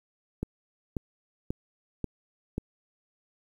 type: click train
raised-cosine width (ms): 3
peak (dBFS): -17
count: 5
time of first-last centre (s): 0.43-2.581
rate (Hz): 1.86
effects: 9-bit